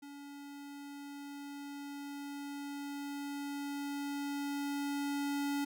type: tone with level ramp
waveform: square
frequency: 284.2 Hz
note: C#4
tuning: 43 cents sharp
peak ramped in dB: -48 to -33 dBFS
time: 0.02-5.65 s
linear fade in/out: 10 ms
effects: none